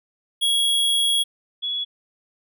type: tone pair in turn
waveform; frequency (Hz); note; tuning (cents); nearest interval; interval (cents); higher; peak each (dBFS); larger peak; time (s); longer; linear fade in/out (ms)
square / sine; 3322 / 3380; G#7 / G#7; 0 / +30; unison; 30; second; -18 / -23; first; 0.41-1.24 / 1.62-1.85; first; 20
effects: none